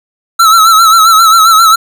square tone with vibrato, 1318.5 Hz, E6, in tune, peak -3 dBFS, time 0.39-1.76 s, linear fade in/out 10 ms, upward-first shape sine, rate 7.5 Hz, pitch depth 63 cents each way, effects none

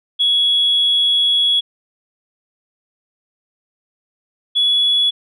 sine tone pair in turn, 3355 / 3390 Hz, G#7 / G#7, +17 / +35 cents, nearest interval unison, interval 18 cents, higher second, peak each -11 dBFS, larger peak neither, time 0.19-1.61 / 4.55-5.11 s, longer first, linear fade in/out 20 ms, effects tanh soft clip ceiling -7 dBFS

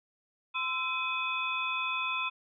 sine tone cluster, 1030 / 1330 / 2524 / 3458 Hz, C6 / E6 / D#7 / A7, -28 / +15 / +24 / -31 cents, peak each -35 / -38 / -32 / -39 dBFS, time 0.54-2.3 s, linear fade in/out 20 ms, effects none

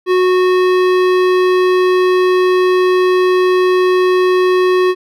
sine tone with hard clipping, 367 Hz, F#4, 14 cents flat, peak -11 dBFS, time 0.06-4.95 s, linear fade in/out 50 ms, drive 16 dB, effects none

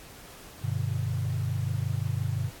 sine chord, G major, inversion none, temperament equal with one note detuned, 98 / 123.47 / 149.66 Hz, G2 / B2 / D3, 0 / 0 / +33 cents, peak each -30 / -30 / -33 dBFS, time 0.61-2.51 s, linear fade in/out 50 ms, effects pink hiss -48 dBFS RMS until 2.6 s + AAC 64 kbps

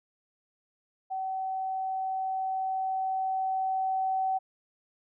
sine tone with level ramp, 761 Hz, F#5, 48 cents sharp, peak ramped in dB -30 to -25 dBFS, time 1.1-4.39 s, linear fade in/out 20 ms, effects none

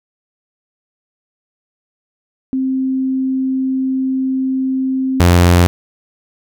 sine / sawtooth tone pair in turn, 262.8 / 87.7 Hz, C4 / F2, +8 / +8 cents, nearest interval octave + perfect fifth, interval 1900 cents, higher first, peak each -14 / -3 dBFS, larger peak second, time 2.53-5.2 / 5.2-5.67 s, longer first, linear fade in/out 0 ms, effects none

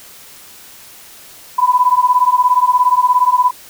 sine beating tone pair, 987.8 / 1004.8 Hz, B5 / B5, 0 / +30 cents, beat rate 17 Hz, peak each -12 dBFS, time 1.58-3.51 s, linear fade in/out 10 ms, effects white hiss -39 dBFS RMS until 3.69 s

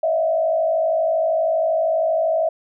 sine tone with frequency modulation, 648 Hz, E5, 30 cents flat, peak -16 dBFS, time 0.03-2.49 s, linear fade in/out 5 ms, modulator 52.7 Hz, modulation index 0.78, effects none

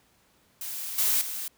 blue noise with level steps, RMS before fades -35 / -24 / -34 dBFS, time 0.61-1.48 s, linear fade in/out 2 ms, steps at 0.98 / 1.21 s, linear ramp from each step 5 ms, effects pink hiss -64 dBFS RMS until 1.57 s + high-pass 60 Hz 12 dB/octave

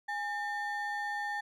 triangle ring-modulated tone, 1315 Hz, E6, 5 cents flat, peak -28 dBFS, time 0.08-1.41 s, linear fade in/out 10 ms, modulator 489 Hz, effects none

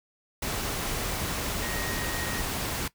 sine tone in noise, 1877 Hz, A#6, 11 cents sharp, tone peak -38 dBFS, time 1.62-2.41 s, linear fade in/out 5 ms, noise pink, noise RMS -31 dBFS, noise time 0.42-2.88 s, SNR -10 dB, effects noise-tail reverb RT60 0.1 s tail -18 dB re dry

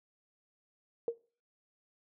sine tone with exponential decay, 466.2 Hz, A#4, in tune, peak -25 dBFS, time 1.08-1.18 s, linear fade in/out 1 ms, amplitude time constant 20 ms, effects noise-tail reverb RT60 0.4 s tail -23 dB re dry

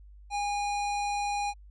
square tone, 817 Hz, G#5, 29 cents flat, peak -29 dBFS, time 0.3-1.54 s, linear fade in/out 50 ms, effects added 50 Hz sine -48 dBFS peak until 1.7 s + resampled to 22050 Hz

